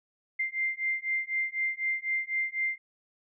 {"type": "beating tone pair", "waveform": "sine", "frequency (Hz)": [2092, 2096], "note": ["C7", "C7"], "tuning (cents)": [-1, 2], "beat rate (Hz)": 4, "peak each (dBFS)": -31, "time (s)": [0.39, 2.78], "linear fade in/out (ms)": 10, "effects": []}